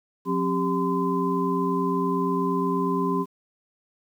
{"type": "tone cluster", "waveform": "sine", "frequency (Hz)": [179.4, 268, 396.2, 1024], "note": ["F3", "C4", "G4", "C6"], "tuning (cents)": [47, 42, 18, -38], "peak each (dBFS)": -27, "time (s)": [0.25, 3.26], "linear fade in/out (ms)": 50, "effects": ["9-bit"]}